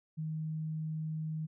sine tone, 157 Hz, D#3, 16 cents sharp, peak -34 dBFS, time 0.17-1.47 s, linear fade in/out 20 ms, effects none

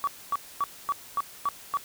sine tone bursts, 1140 Hz, C#6, 48 cents sharp, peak -22 dBFS, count 7, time 0.04-1.771 s, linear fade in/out 0 ms, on 33 ms, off 250 ms, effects tanh soft clip ceiling -18 dBFS + white hiss -47 dBFS RMS until 1.84 s

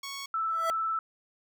10% pulse tone, 1108.7 Hz, C#6, in tune, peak -28 dBFS, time 0.03-0.26 s, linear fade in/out 5 ms
sine tone with vibrato, 1320 Hz, E6, 2 cents sharp, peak -27 dBFS, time 0.34-0.99 s, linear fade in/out 2 ms, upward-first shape sine, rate 20 Hz, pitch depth 23 cents each way
square tone with exponential growth, 659.3 Hz, E5, in tune, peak -27 dBFS, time 0.47-0.7 s, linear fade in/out 0 ms, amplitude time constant 48 ms
effects none

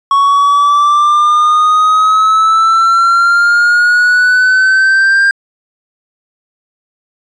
triangle exponential sweep, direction up, 1108.7 to 1600 Hz, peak -4 dBFS, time 0.11-5.31 s, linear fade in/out 2 ms, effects resampled to 22050 Hz

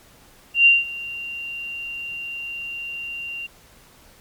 sine tone with ADSR envelope, 2772 Hz, F7, 14 cents flat, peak -8 dBFS, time 0.54-3.47 s, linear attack 120 ms, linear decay 180 ms, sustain -20 dB, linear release 13 ms, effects pink hiss -51 dBFS RMS until 4.2 s + MP3 96 kbps

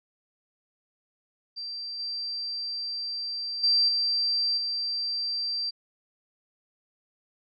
sine tone with level steps, 4700 Hz, D8, 1 cent sharp, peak -33 / -30 / -19 / -23 / -27 dBFS, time 1.56-5.71 s, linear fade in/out 20 ms, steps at 1.99 / 3.63 / 3.88 / 4.57 s, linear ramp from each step 10 ms, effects none

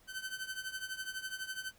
sawtooth tone with tremolo, 1532 Hz, G6, 40 cents flat, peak -32 dBFS, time 0.07-1.73 s, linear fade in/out 50 ms, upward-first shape triangle, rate 12 Hz, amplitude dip 85%, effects pink hiss -65 dBFS RMS until 1.78 s

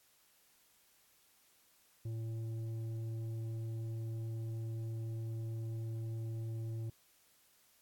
triangle tone with tanh clipping, 112.9 Hz, A2, 45 cents sharp, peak -39 dBFS, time 2.05-6.9 s, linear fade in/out 5 ms, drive 12 dB, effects white hiss -69 dBFS RMS until 7.81 s + AAC 64 kbps

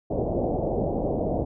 white low-pass noise, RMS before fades -26 dBFS, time 0.1-1.45 s, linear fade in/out 10 ms, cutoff 700 Hz, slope 48 dB/octave, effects none

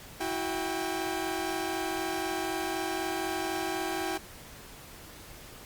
sawtooth tone cluster, 326.9 / 370.9 / 795 Hz, E4 / F#4 / G5, -14 / +4 / +24 cents, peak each -31 dBFS, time 0.2-4.18 s, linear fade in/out 10 ms, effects pink hiss -48 dBFS RMS until 5.65 s + Opus 48 kbps

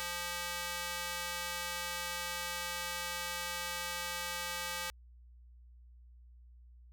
square tone with high-pass filter, 174.61 Hz, F3, in tune, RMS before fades -39 dBFS, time 0-4.9 s, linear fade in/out 0 ms, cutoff 1200 Hz, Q 0.57, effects added 60 Hz sine -54 dBFS peak until 6.92 s

